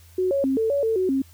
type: tone with pitch steps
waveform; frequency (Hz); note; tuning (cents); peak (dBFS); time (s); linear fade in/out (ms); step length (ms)
sine; 369.8 / 554 / 267.2 / 445.3 / 565 / 447 / 372.5 / 268.9; F#4 / C#5 / C4 / A4 / C#5 / A4 / F#4 / C4; -1 / -1 / +36 / +21 / +33 / +27 / +12 / +47; -19; 0.18-1.22; 5; 130
effects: added 84 Hz sine -48 dBFS peak until 1.33 s + white hiss -55 dBFS RMS until 1.33 s